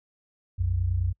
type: tone pair together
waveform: sine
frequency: 61.2 / 90.8 Hz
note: B1 / F#2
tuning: -15 / -32 cents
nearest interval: perfect fifth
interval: 683 cents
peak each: -28 / -24 dBFS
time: 0.58-1.13 s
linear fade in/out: 20 ms
effects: noise-tail reverb RT60 0.1 s tail -26 dB re dry